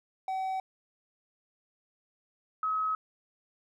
triangle / sine tone pair in turn, 760 / 1278.2 Hz, F#5 / D#6, +46 / +46 cents, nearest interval major sixth, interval 900 cents, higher second, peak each -28 / -27 dBFS, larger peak second, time 0.28-0.6 / 2.63-2.95 s, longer neither, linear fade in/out 2 ms, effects none

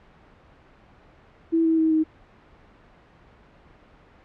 sine tone with pitch steps, 328.3 / 323.8 / 319.3 / 314.9 Hz, E4 / E4 / D#4 / D#4, -7 / -31 / +45 / +21 cents, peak -17 dBFS, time 1.52-2.04 s, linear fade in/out 20 ms, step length 130 ms, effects pink hiss -53 dBFS RMS until 4.24 s + low-pass 2000 Hz 12 dB/octave

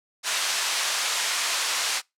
white band-pass noise, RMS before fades -26 dBFS, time 0.23-2.02 s, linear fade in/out 50 ms, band 830 to 6600 Hz, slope 12 dB/octave, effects noise-tail reverb RT60 0.2 s tail -25 dB re dry + low-pass 12000 Hz 12 dB/octave

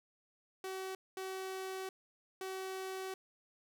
sawtooth tone bursts at uneven times, 379.1 Hz, F#4, 42 cents sharp, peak -36 dBFS, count 3, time 0.64-0.95 / 1.17-1.89 / 2.41-3.14 s, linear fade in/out 2 ms, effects none

